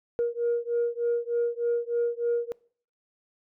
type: beating tone pair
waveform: sine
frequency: 471.8 / 475.1 Hz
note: A#4 / A#4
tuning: +21 / +33 cents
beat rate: 3.3 Hz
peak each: -26 / -27 dBFS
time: 0.19-2.52 s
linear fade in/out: 0 ms
effects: noise-tail reverb RT60 0.5 s tail -24 dB re dry + tanh soft clip ceiling -19 dBFS